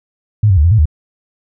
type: tone with pitch steps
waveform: sine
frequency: 106.1 / 94.7 / 74 / 85.9 / 110.2 / 76.3 Hz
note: G#2 / F#2 / D2 / F2 / A2 / D#2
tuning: +38 / +41 / +14 / -28 / +3 / -33 cents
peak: -6 dBFS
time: 0.43-0.856 s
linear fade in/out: 5 ms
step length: 71 ms
effects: none